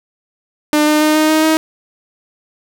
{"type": "tone with pitch steps", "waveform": "sawtooth", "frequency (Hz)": [300.3, 303.4, 306.6, 309.8, 313.1, 316.3], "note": ["D4", "D#4", "D#4", "D#4", "D#4", "D#4"], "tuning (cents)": [39, -44, -25, -7, 11, 29], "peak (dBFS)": -6, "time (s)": [0.73, 1.57], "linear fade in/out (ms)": 0, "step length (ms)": 140, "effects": []}